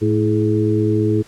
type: harmonic tone with a mistuned harmonic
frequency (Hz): 109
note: A2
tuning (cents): -16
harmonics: 1 / 2 / 3 / 4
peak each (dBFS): -18 / -23 / -18 / -20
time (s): 0.01-1.23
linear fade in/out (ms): 20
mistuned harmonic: 4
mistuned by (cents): -56
effects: pink hiss -47 dBFS RMS until 1.27 s + low-pass 10000 Hz 12 dB/octave